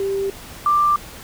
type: tone pair in turn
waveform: sine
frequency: 392 / 1181.8 Hz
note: G4 / D6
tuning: 0 / +10 cents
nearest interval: octave + perfect fifth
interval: 1910 cents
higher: second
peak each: -19 / -13 dBFS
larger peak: second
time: 0-0.3 / 0.66-0.96 s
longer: neither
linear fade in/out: 2 ms
effects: pink hiss -38 dBFS RMS until 1.23 s